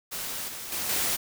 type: noise with level steps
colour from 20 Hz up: white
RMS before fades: -34 / -38 / -31 / -27 dBFS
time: 0.11-1.17 s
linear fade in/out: 20 ms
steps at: 0.48 / 0.72 / 0.89 s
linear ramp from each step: 2 ms
effects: none